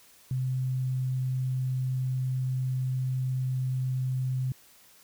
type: tone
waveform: sine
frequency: 129.2 Hz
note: C3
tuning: 21 cents flat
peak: -26 dBFS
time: 0.31-4.52 s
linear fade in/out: 2 ms
effects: white hiss -57 dBFS RMS until 5.03 s